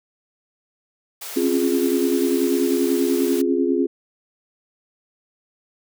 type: high-pass noise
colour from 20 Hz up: white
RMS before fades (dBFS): -33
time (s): 1.21-3.42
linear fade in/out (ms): 10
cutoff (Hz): 370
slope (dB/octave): 96
type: chord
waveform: sine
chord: Db major seventh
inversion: third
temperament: equal with one note detuned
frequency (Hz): 267 / 277.2 / 349.2 / 415.3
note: C4 / Db4 / F4 / Ab4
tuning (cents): +35 / 0 / 0 / 0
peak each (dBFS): -21 / -27 / -21 / -23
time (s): 1.36-3.87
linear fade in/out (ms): 10
effects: none